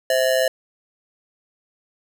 square ring-modulated tone, 587.3 Hz, D5, in tune, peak -14 dBFS, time 0.1-0.48 s, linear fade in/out 2 ms, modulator 63.3 Hz, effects none

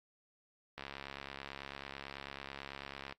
click train, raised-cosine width 0.3 ms, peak -27 dBFS, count 163, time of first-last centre 0.78-3.124 s, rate 69.1 Hz, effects noise-tail reverb RT60 0.1 s tail -20 dB re dry + AAC 64 kbps

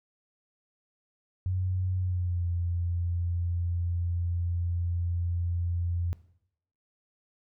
sine tone with pitch glide, 92.3 to 86.62 Hz, F#2 to F2, -4 to -14 cents, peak -26 dBFS, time 1.46-6.13 s, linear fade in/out 0 ms, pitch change -110 cents, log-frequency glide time 1.98-2.47 s, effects noise-tail reverb RT60 0.7 s tail -18 dB re dry

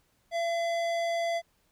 sine tone with tanh clipping, 677 Hz, E5, 46 cents sharp, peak -29 dBFS, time 0.31-1.42 s, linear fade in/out 50 ms, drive 17 dB, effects pink hiss -70 dBFS RMS until 1.71 s

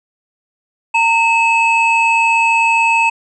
triangle tone pair together, 916 / 2589 Hz, A#5 / E7, -31 / -32 cents, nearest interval octave + tritone, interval 1799 cents, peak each -11 dBFS, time 0.94-3.1 s, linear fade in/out 10 ms, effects resampled to 22050 Hz

